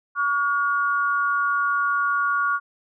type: tone pair together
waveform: sine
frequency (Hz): 1135 / 1430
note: C#6 / F6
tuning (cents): +41 / +41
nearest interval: major third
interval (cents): 400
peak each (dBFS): -22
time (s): 0.15-2.6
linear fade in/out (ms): 50
effects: none